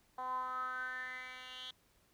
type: tone with band-pass filter sweep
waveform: 10% pulse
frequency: 254.9 Hz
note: C4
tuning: 45 cents flat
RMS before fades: -42 dBFS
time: 0.18-1.71 s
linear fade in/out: 5 ms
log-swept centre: 880 to 3300 Hz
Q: 8
effects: pink hiss -71 dBFS RMS until 2.13 s